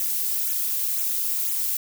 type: noise with flanger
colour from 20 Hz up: violet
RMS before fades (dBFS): -25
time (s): 0-1.77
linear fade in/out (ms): 2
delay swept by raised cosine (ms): 0.2 to 4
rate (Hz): 2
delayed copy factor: -0.85
effects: none

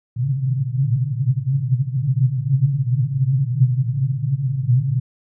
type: band-pass noise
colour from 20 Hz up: white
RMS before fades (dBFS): -19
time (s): 0.16-5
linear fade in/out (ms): 10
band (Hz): 120 to 140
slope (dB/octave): 96
effects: none

